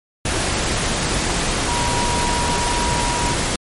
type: tone in noise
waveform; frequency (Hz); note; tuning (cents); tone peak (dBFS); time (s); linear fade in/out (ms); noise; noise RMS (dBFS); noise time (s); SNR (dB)
sine; 959; A#5; +49; -22; 1.68-3.34; 5; pink; -20; 0.25-3.56; -5
effects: MP3 48 kbps